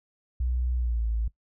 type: tone with pitch glide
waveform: sine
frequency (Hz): 61.74 to 55.64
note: B1 to A1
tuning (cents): 0 to +20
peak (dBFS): -24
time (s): 0.4-1.28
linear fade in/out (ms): 5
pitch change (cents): -180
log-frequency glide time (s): 0.76-1.06
effects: noise-tail reverb RT60 0.1 s tail -19 dB re dry